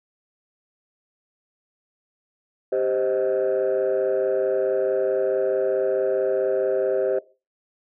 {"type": "chord", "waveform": "sine", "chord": "C minor", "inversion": "second", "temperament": "just", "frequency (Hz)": [392.4, 523.3, 627.9], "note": ["G4", "C5", "Eb5"], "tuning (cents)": [2, 0, 16], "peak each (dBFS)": [-22, -22, -25], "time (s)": [2.72, 7.19], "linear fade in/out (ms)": 5, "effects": ["noise-tail reverb RT60 0.3 s tail -18 dB re dry", "tanh soft clip ceiling -15 dBFS"]}